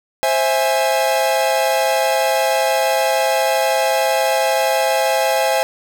45% pulse chord, C augmented, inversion none, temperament equal with one note detuned, 528.7 / 659.3 / 830.6 Hz, C5 / E5 / G#5, +18 / 0 / 0 cents, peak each -19 dBFS, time 0.23-5.63 s, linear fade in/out 0 ms, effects none

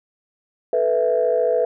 sine chord, A suspended second, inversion none, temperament equal, 440 / 493.9 / 659.3 Hz, A4 / B4 / E5, 0 / 0 / 0 cents, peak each -22 / -18 / -20 dBFS, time 0.73-1.65 s, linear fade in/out 2 ms, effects tanh soft clip ceiling -8 dBFS

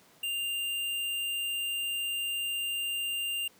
square tone, 2794 Hz, F7, in tune, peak -31 dBFS, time 0.23-3.48 s, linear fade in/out 5 ms, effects pink hiss -60 dBFS RMS until 3.59 s + high-pass 150 Hz 12 dB/octave

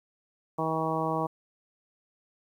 harmonic tone, 160 Hz, D#3, 49 cents sharp, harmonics 1 / 2 / 3 / 4 / 5 / 6 / 7, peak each -34 / -34 / -34 / -34 / -34 / -34 / -34 dBFS, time 0.58-1.27 s, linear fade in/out 10 ms, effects 10-bit

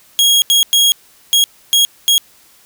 sawtooth tone bursts at uneven times, 3289 Hz, G#7, 18 cents flat, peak -5 dBFS, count 6, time 0.19-0.42 / 0.5-0.63 / 0.73-0.92 / 1.33-1.44 / 1.73-1.85 / 2.08-2.18 s, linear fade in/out 0 ms, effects white hiss -48 dBFS RMS until 2.65 s

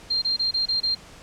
sine tone bursts, 4186 Hz, C8, in tune, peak -20 dBFS, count 6, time 0.1-0.95 s, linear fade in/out 10 ms, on 120 ms, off 26 ms, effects pink hiss -46 dBFS RMS until 1.22 s + low-pass 8000 Hz 12 dB/octave

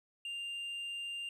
triangle tone with tanh clipping, 2794 Hz, F7, in tune, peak -39 dBFS, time 0.25-1.29 s, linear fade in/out 2 ms, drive 8 dB, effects none

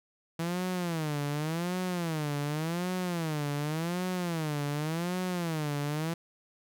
sawtooth tone with vibrato, 162.8 Hz, E3, 21 cents flat, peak -26 dBFS, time 0.39-6.14 s, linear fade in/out 5 ms, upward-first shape sine, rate 0.88 Hz, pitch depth 210 cents each way, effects none

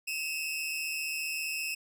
sawtooth tone pair together, 2557 / 2712 Hz, D#7 / E7, +47 / +49 cents, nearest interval minor second, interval 102 cents, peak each -31 / -33 dBFS, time 0.07-1.75 s, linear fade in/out 10 ms, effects none

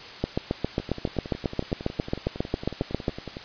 two click trains, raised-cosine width 2 ms, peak -10 / -21 dBFS, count 22 / 29, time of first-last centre 0.24-3.082 / 0.8-3.369 s, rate 7.39 / 10.9 Hz, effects white hiss -41 dBFS RMS until 3.44 s + resampled to 11025 Hz

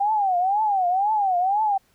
sine tone with vibrato, 784 Hz, G5, in tune, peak -18 dBFS, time 0-1.78 s, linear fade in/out 10 ms, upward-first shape triangle, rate 2 Hz, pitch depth 210 cents each way, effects pink hiss -63 dBFS RMS until 1.94 s

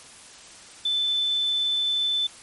sine tone, 3520 Hz, A7, in tune, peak -21 dBFS, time 0.85-2.27 s, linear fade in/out 5 ms, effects white hiss -46 dBFS RMS until 2.42 s + MP3 48 kbps

